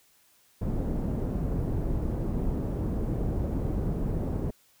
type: low-pass noise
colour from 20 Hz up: pink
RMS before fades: -29 dBFS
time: 0.61-4.51 s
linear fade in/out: 10 ms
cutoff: 370 Hz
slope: 12 dB/octave
effects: white hiss -63 dBFS RMS until 4.8 s